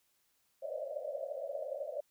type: band-pass noise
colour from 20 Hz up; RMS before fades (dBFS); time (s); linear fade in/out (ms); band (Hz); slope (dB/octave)
white; -40; 0.62-2.01; 10; 530 to 630; 96
effects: white hiss -75 dBFS RMS until 2.1 s